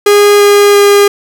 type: tone with pitch steps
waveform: 45% pulse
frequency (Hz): 410.3 / 407.9 / 405.6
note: G#4 / G#4 / G#4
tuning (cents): -21 / -31 / -41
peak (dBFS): -3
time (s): 0.06-1.08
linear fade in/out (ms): 5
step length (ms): 340
effects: none